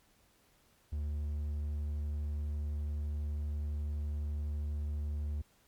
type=tone; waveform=triangle; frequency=74 Hz; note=D2; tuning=14 cents sharp; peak=-31 dBFS; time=0.92-5.42 s; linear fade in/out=10 ms; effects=pink hiss -68 dBFS RMS until 5.67 s + MP3 96 kbps